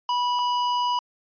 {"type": "tone pair in turn", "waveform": "square", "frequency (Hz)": [980, 980], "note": ["B5", "B5"], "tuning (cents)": [-14, -14], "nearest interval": "unison", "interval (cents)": 0, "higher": "neither", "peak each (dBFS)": -22, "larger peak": "neither", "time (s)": [[0.09, 0.39], [0.39, 0.99]], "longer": "second", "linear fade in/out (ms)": 2, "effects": ["resampled to 11025 Hz"]}